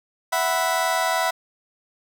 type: chord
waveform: 30% pulse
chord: E suspended second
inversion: none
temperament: just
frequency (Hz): 659.3 / 741.7 / 988.9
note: E5 / F#5 / B5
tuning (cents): 0 / +4 / +2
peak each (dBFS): -22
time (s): 0.32-1.31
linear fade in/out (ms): 10
effects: none